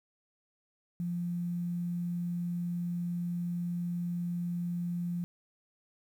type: tone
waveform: sine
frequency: 174.2 Hz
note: F3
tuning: 4 cents flat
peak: -31 dBFS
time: 1-5.24 s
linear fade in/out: 0 ms
effects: 10-bit